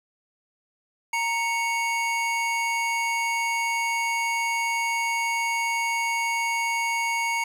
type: tone pair together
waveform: square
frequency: 930 / 2217 Hz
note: A#5 / C#7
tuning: -4 / 0 cents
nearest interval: octave + minor third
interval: 1504 cents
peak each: -27 dBFS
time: 1.13-7.44 s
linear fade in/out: 5 ms
effects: low-pass 10000 Hz 12 dB/octave + 8-bit